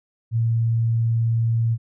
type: tone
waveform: sine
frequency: 114.8 Hz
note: A#2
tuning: 26 cents flat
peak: -17 dBFS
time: 0.31-1.78 s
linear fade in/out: 50 ms
effects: none